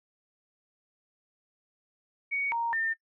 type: tone with pitch steps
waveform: sine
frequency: 2238 / 931 / 1806 Hz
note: C#7 / A#5 / A6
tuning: +16 / -2 / +45 cents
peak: -27 dBFS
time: 2.31-2.94 s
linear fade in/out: 20 ms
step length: 210 ms
effects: noise-tail reverb RT60 0.1 s tail -21 dB re dry